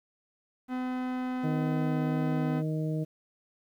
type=tone; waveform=45% pulse; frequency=253.9 Hz; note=B3; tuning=48 cents sharp; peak=-30 dBFS; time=0.68-2.63 s; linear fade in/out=50 ms
type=harmonic tone; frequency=156.1 Hz; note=D#3; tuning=6 cents sharp; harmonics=1 / 2 / 3 / 4; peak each=-29 / -35 / -39 / -41 dBFS; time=1.43-3.05 s; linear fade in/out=20 ms
effects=low-pass 2000 Hz 12 dB/octave + 10-bit